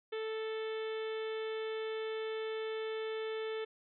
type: harmonic tone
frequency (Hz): 440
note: A4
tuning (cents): 0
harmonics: 1 / 2 / 3 / 4 / 5 / 6 / 7 / 8 / 9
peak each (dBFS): -36 / -52 / -50 / -50 / -52 / -55 / -54 / -53 / -65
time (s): 0.12-3.65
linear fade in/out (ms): 10
effects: none